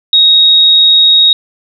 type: tone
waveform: sine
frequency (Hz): 3767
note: A#7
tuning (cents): +17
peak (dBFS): -3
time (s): 0.13-1.33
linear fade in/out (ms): 2
effects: none